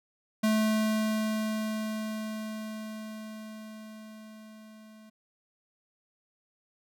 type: tone with level ramp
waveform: square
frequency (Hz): 217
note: A3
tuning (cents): -24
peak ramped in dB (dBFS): -23 to -51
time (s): 0.43-5.1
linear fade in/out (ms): 10
effects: none